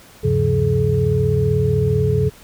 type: tone cluster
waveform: sine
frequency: 76.2 / 98.7 / 134.5 / 175 / 427.1 Hz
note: D#2 / G2 / C3 / F3 / G#4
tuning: -36 / +12 / +48 / +4 / +48 cents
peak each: -26 / -20 / -18 / -25 / -19 dBFS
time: 0.23-2.3 s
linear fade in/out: 20 ms
effects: pink hiss -45 dBFS RMS until 2.43 s